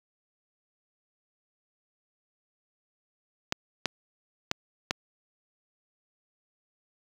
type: clicks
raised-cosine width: 0.2 ms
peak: -8 dBFS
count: 4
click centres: 3.524 / 3.857 / 4.514 / 4.909 s
effects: high-pass 60 Hz 12 dB/octave + 7-bit